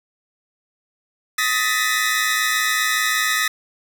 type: tone cluster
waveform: sawtooth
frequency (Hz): 1260 / 1767 / 1894 / 1999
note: D#6 / A6 / A#6 / B6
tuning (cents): +21 / +7 / +27 / +20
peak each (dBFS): -20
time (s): 1.38-3.48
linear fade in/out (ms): 5
effects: 7-bit